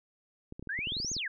clicks, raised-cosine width 3 ms, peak -29 dBFS, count 12, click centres 0.524 / 0.595 / 0.626 / 0.673 / 0.79 / 0.872 / 0.921 / 0.968 / 1.001 / 1.047 / 1.116 / 1.166 s
sine exponential two-way sweep, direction up then down, 1530 to 6840 to 1530 Hz, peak -32 dBFS, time 0.69-1.28 s, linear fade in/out 5 ms, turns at 1.12 s
effects none

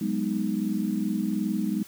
sine chord, G# minor seventh, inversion third, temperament equal, 185 / 207.7 / 246.9 / 311.1 Hz, F#3 / G#3 / B3 / D#4, 0 / 0 / 0 / 0 cents, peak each -32 / -27 / -32 / -31 dBFS, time 0.01-1.83 s, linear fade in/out 5 ms, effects white hiss -49 dBFS RMS until 1.87 s

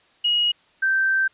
sine tone pair in turn, 2891 / 1559.1 Hz, F#7 / G6, -41 / -10 cents, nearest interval major seventh, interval 1069 cents, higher first, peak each -17 dBFS, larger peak neither, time 0.24-0.52 / 0.82-1.28 s, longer second, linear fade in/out 10 ms, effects white hiss -58 dBFS RMS until 1.33 s + resampled to 8000 Hz

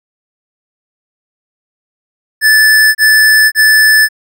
square tone bursts, 1745 Hz, A6, 15 cents flat, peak -5 dBFS, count 3, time 2.41-4.088 s, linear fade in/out 50 ms, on 540 ms, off 29 ms, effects none

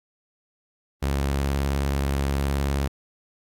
sawtooth tone with vibrato, 69.3 Hz, C#2, in tune, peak -18 dBFS, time 1.02-2.88 s, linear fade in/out 10 ms, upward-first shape square, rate 19 Hz, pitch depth 56 cents each way, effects AAC 64 kbps

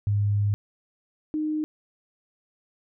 sine tone pair in turn, 102.5 / 307.2 Hz, G#2 / D#4, -22 / -22 cents, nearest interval octave + perfect fifth, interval 1900 cents, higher second, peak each -20 / -24 dBFS, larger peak first, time 0.07-0.54 / 1.34-1.64 s, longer first, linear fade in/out 0 ms, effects none

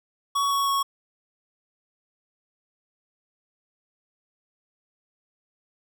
square tone with pitch steps, 1122 / 1113.6 / 1105.3 Hz, C#6 / C#6 / C#6, +21 / +8 / -5 cents, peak -22 dBFS, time 0.35-0.83 s, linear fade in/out 10 ms, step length 160 ms, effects none

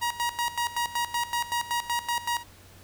sawtooth tone with tremolo, 951 Hz, A#5, 34 cents sharp, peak -21 dBFS, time 0.01-2.44 s, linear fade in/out 20 ms, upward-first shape square, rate 5.3 Hz, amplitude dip 80%, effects added 92 Hz sine -54 dBFS peak until 2.83 s + pink hiss -53 dBFS RMS until 2.83 s

